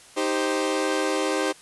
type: chord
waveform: sawtooth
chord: C minor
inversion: first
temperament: equal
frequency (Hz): 311.1 / 392 / 523.3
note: Eb4 / G4 / C5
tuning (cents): 0 / 0 / 0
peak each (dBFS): -23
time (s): 0.16-1.53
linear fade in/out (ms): 20
effects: white hiss -49 dBFS RMS until 1.61 s + resampled to 24000 Hz